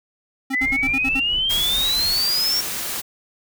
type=tone bursts; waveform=square; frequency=266.9 Hz; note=C4; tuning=35 cents sharp; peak=-24 dBFS; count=7; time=0.5-1.201 s; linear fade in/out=10 ms; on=53 ms; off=55 ms
type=exponential sweep; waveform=sine; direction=up; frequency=1966 to 5588 Hz; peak=-18 dBFS; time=0.53-2.61 s; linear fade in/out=10 ms
type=noise with tremolo; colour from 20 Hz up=brown; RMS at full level=-33 dBFS; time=0.6-2.19 s; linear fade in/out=20 ms; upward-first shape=sine; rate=4.4 Hz; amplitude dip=55%
type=noise; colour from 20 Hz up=white; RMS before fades=-27 dBFS; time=1.49-3.02 s; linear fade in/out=20 ms
effects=none